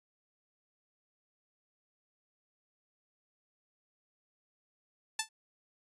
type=tone with exponential decay; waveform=5% pulse; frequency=880 Hz; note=A5; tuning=in tune; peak=-15 dBFS; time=5.19-5.29 s; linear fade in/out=5 ms; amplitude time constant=20 ms; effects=resampled to 24000 Hz